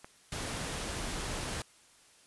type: click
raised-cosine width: 0.5 ms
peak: -30 dBFS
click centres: 0.045 s
type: noise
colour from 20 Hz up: pink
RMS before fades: -37 dBFS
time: 0.32-1.62 s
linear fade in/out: 2 ms
effects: white hiss -61 dBFS RMS until 2.26 s + resampled to 24000 Hz